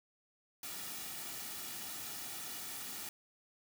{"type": "noise with comb filter", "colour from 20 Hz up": "white", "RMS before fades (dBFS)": -44, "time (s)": [0.63, 3.09], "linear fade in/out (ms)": 2, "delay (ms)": 1.9, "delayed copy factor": -0.55, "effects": []}